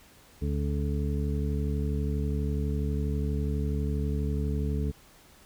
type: harmonic tone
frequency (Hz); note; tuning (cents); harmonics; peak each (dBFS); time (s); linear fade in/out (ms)
72.2; D2; -29; 1 / 2 / 3 / 4 / 6; -28 / -32 / -35 / -39 / -38; 0.41-4.92; 20
effects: pink hiss -56 dBFS RMS until 5.45 s